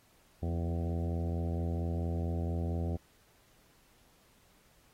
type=harmonic tone with a mistuned harmonic; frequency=84.4 Hz; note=E2; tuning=41 cents sharp; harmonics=1 / 2 / 3 / 4 / 5 / 6 / 7 / 8 / 9; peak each=-32 / -38 / -42 / -44 / -46 / -48 / -49 / -50 / -51 dBFS; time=0.42-2.97 s; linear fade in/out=10 ms; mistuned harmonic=3; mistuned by=-38 cents; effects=pink hiss -66 dBFS RMS until 4.93 s + AAC 48 kbps